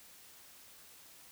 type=silence; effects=white hiss -57 dBFS RMS until 1.31 s